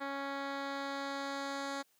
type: tone with low-pass filter sweep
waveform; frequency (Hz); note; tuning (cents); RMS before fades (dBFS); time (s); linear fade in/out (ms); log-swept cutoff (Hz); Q
10% pulse; 277.2; C#4; 0; -39; 0-1.83; 20; 2700 to 6900; 1
effects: white hiss -72 dBFS RMS until 1.99 s + high-pass 150 Hz 12 dB/octave